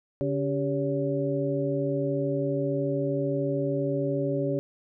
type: harmonic tone with a mistuned harmonic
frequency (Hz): 141.5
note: C#3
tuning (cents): +36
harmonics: 1 / 2 / 3 / 4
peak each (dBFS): -30 / -30 / -30 / -30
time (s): 0.21-4.59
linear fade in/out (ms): 0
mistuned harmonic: 3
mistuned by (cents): -120
effects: none